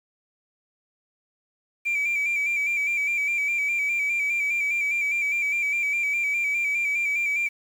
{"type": "tone with vibrato", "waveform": "sine", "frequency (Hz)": 2331, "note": "D7", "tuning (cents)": -14, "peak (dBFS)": -20, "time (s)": [1.85, 7.49], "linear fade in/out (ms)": 20, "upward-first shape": "square", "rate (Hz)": 4.9, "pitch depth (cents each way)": 35, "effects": ["tanh soft clip ceiling -20 dBFS", "8-bit"]}